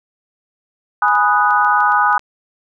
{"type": "chord", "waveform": "sine", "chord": "G# minor seventh", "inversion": "none", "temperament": "equal", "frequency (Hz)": [830.6, 987.8, 1244.5, 1480], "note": ["G#5", "B5", "D#6", "F#6"], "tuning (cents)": [0, 0, 0, 0], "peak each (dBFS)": [-16, -18, -15, -17], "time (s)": [1.02, 2.18], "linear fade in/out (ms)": 2}
{"type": "clicks", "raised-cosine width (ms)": 0.2, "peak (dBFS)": -23, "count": 8, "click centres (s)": [1.083, 1.153, 1.507, 1.647, 1.805, 1.921, 2.128, 2.194]}
{"effects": []}